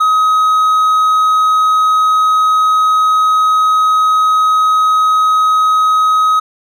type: tone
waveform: triangle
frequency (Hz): 1266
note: D#6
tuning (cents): +30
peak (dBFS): -6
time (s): 0-6.4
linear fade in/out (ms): 10
effects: none